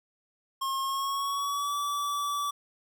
square tone with pitch glide, 1076 to 1153.2 Hz, C6 to D6, +48 to -32 cents, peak -29 dBFS, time 0.61-2.51 s, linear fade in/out 10 ms, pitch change +120 cents, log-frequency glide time 0.82-1.75 s, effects none

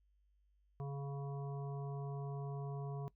harmonic tone, 140 Hz, C#3, 18 cents sharp, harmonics 1 / 3 / 5 / 7 / 8, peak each -40 / -49 / -53 / -57 / -59 dBFS, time 0.8-3.08 s, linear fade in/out 0 ms, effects noise-tail reverb RT60 0.1 s tail -20 dB re dry + added 50 Hz sine -70 dBFS peak until 3.15 s

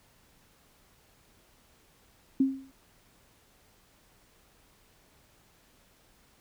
sine tone with exponential decay, 268 Hz, C4, 42 cents sharp, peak -18 dBFS, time 2.4-2.72 s, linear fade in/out 5 ms, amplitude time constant 69 ms, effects pink hiss -63 dBFS RMS until 6.4 s

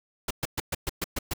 pink noise bursts, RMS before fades -29 dBFS, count 8, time 0.28-1.336 s, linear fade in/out 5 ms, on 27 ms, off 120 ms, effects none

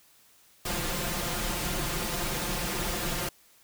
pink noise with comb filter, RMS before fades -31 dBFS, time 0.65-3.29 s, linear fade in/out 5 ms, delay 5.7 ms, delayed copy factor +0.75, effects white hiss -60 dBFS RMS until 3.63 s

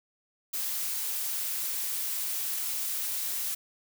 blue noise, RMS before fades -32 dBFS, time 0.53-3.55 s, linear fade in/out 10 ms, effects none

